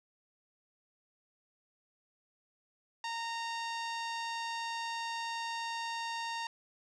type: tone with low-pass filter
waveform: sawtooth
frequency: 923 Hz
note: A#5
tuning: 17 cents flat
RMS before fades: -38 dBFS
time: 3.04-6.47 s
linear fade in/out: 2 ms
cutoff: 5300 Hz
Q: 1.5
effects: none